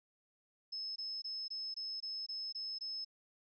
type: tone bursts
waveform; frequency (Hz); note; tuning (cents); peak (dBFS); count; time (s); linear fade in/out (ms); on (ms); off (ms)
sine; 5200; E8; -24; -39; 9; 0.72-3.048; 10; 240; 21
effects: none